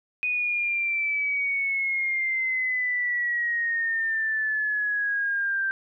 sine exponential sweep, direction down, 2489 to 1568 Hz, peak -23 dBFS, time 0.23-5.71 s, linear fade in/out 0 ms, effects none

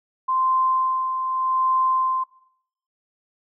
sine tone with tremolo, 1041 Hz, C6, 9 cents flat, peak -17 dBFS, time 0.28-2.24 s, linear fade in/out 10 ms, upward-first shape sine, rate 0.83 Hz, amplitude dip 50%, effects noise-tail reverb RT60 0.7 s tail -19 dB re dry

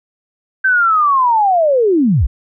sine linear sweep, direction down, 1564 to 41.2 Hz, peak -9 dBFS, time 0.64-2.27 s, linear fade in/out 10 ms, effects none

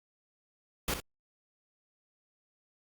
pink noise with echo, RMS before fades -31 dBFS, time 0.88-0.94 s, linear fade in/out 2 ms, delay 62 ms, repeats 1, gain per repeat -9 dB, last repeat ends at 1.002 s, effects Opus 48 kbps

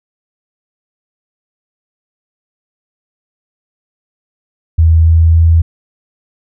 sine tone with pitch steps, 81.3 / 81.87 / 82.43 Hz, E2 / E2 / E2, -23 / -11 / 0 cents, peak -4 dBFS, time 4.78-5.62 s, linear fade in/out 10 ms, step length 280 ms, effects none

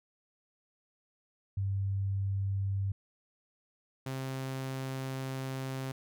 sine / sawtooth tone pair in turn, 98 / 132.6 Hz, G2 / C3, 0 / +23 cents, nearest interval perfect fourth, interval 523 cents, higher second, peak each -29 / -31 dBFS, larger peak first, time 1.57-2.92 / 4.06-5.92 s, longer second, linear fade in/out 5 ms, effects none

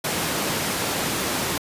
pink high-pass noise, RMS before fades -25 dBFS, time 0.04-1.58 s, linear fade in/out 5 ms, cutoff 140 Hz, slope 12 dB/octave, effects resampled to 32000 Hz

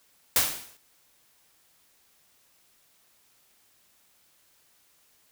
white noise with exponential decay, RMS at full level -19 dBFS, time 0.36-0.77 s, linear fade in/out 2 ms, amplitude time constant 89 ms, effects white hiss -64 dBFS RMS until 5.31 s

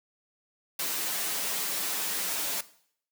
white noise with comb filter, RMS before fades -31 dBFS, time 0.79-2.61 s, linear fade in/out 5 ms, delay 8.2 ms, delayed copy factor -0.85, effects noise-tail reverb RT60 0.6 s tail -17 dB re dry + high-pass 200 Hz 12 dB/octave

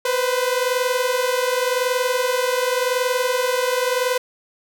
sawtooth tone pair together, 493.9 / 514.8 Hz, B4 / C5, 0 / -28 cents, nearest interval minor second, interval 72 cents, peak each -17 / -18 dBFS, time 0.05-4.18 s, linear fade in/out 5 ms, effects none

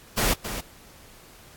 pink noise with echo, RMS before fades -22 dBFS, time 0.17-0.34 s, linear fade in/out 10 ms, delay 270 ms, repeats 1, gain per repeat -10 dB, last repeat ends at 0.61 s, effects pink hiss -50 dBFS RMS until 1.56 s + AAC 64 kbps

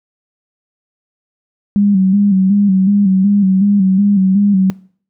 sine tone with vibrato, 196 Hz, G3, in tune, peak -8 dBFS, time 1.76-4.7 s, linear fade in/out 0 ms, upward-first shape square, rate 2.7 Hz, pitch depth 62 cents each way, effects noise-tail reverb RT60 0.5 s tail -22 dB re dry

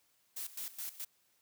blue noise with tremolo, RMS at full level -41 dBFS, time 0.36-1.05 s, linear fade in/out 10 ms, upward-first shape square, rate 4.7 Hz, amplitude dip 80%, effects white hiss -73 dBFS RMS until 1.41 s + high-pass 60 Hz 12 dB/octave

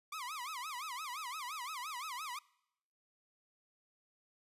sawtooth tone with vibrato, 1117 Hz, C#6, 13 cents sharp, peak -37 dBFS, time 0.12-2.39 s, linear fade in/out 5 ms, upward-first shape sine, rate 5.8 Hz, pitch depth 260 cents each way, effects noise-tail reverb RT60 0.8 s tail -23 dB re dry + resampled to 32000 Hz

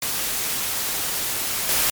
white noise with level steps, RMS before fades -25 / -20 dBFS, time 0.02-1.9 s, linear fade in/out 2 ms, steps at 1.69 s, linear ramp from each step 2 ms, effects MP3 96 kbps

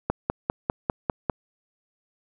click train, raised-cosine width 1 ms, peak -8 dBFS, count 7, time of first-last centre 0.1-1.298 s, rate 5.01 Hz, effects none

